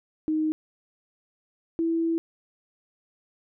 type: tone pair in turn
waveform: sine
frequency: 311.6 / 330.1 Hz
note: D#4 / E4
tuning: +3 / +2 cents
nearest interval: minor second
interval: 99 cents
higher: second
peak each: -22 dBFS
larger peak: neither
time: 0.28-0.52 / 1.79-2.18 s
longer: second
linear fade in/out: 0 ms
effects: none